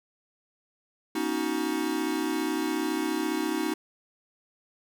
square tone cluster, 245.2 / 280.2 / 314.8 / 372.4 Hz, B3 / C#4 / D#4 / F#4, -12 / +19 / +20 / +11 cents, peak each -36 / -34 / -30 / -34 dBFS, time 1.15-3.74 s, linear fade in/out 5 ms, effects none

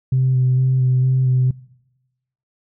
sine tone with vibrato, 129 Hz, C3, 24 cents flat, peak -12 dBFS, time 0.12-1.51 s, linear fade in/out 5 ms, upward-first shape square, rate 2.2 Hz, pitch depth 16 cents each way, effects noise-tail reverb RT60 1.0 s tail -23 dB re dry + tanh soft clip ceiling -9 dBFS

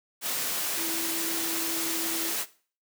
sine tone in noise, 329.6 Hz, E4, in tune, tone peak -35 dBFS, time 0.76-2.34 s, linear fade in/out 50 ms, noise white, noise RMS -30 dBFS, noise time 0.21-2.46 s, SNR -8 dB, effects noise-tail reverb RT60 0.4 s tail -17 dB re dry + high-pass 200 Hz 12 dB/octave

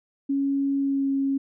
sine tone with pitch glide, 276.8 to 273.5 Hz, C#4 to C#4, -2 to -23 cents, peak -21 dBFS, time 0.29-1.38 s, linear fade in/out 10 ms, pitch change -21 cents, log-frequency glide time 0.78-1.1 s, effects none

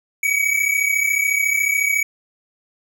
square tone pair together, 2251 / 2285 Hz, C#7 / D7, +26 / -48 cents, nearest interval unison, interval 26 cents, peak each -20 / -20 dBFS, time 0.23-2.03 s, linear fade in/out 5 ms, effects none

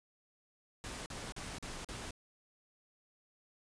pink noise bursts, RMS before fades -44 dBFS, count 5, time 0.84-2.108 s, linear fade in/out 0 ms, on 220 ms, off 42 ms, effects resampled to 22050 Hz

